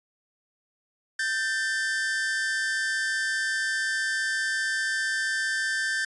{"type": "tone pair together", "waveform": "45% pulse", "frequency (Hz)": [1562, 1777.2], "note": ["G6", "A6"], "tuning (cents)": [-7, 17], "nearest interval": "major second", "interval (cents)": 224, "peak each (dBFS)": -28, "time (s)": [1.19, 6.05], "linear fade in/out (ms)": 5, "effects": ["resampled to 22050 Hz"]}